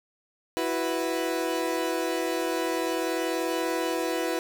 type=chord; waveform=30% pulse; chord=E suspended second; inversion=none; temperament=equal; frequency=329.6 / 370 / 493.9 Hz; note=E4 / F#4 / B4; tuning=0 / 0 / 0 cents; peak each=-27 / -29 / -28 dBFS; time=0.57-4.39 s; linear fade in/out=0 ms; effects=8-bit